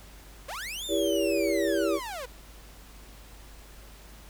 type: linear two-way sweep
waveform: sawtooth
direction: up then down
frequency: 466.2 to 3641 to 466.2 Hz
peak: -31 dBFS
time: 0.48-2.26 s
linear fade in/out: 10 ms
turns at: 0.85 s
type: chord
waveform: sine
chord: E diminished seventh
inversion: none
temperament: just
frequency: 329.6 / 395.6 / 474.7 / 569.6 Hz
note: E4 / G4 / Bb4 / Db5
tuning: 0 / +16 / +31 / +47 cents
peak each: -28 / -29 / -33 / -28 dBFS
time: 0.88-2 s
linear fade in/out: 50 ms
effects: added 50 Hz sine -48 dBFS peak until 4.29 s + pink hiss -52 dBFS RMS until 4.29 s